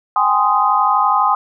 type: chord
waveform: sine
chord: Ab major seventh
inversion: third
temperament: just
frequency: 778.7 / 830.6 / 1038.3 / 1245.9 Hz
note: G5 / Ab5 / C6 / Eb6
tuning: -12 / 0 / -14 / +2 cents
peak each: -20 / -17 / -16 / -16 dBFS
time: 0.16-1.35 s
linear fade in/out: 2 ms
effects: none